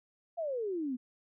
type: exponential sweep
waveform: sine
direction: down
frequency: 700 to 240 Hz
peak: -32 dBFS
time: 0.37-0.97 s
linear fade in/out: 20 ms
effects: none